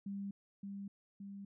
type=tone with echo; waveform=sine; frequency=198.8 Hz; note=G3; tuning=25 cents sharp; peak=-39 dBFS; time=0.06-0.31 s; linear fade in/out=5 ms; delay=570 ms; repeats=2; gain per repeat=-3 dB; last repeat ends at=1.45 s; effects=none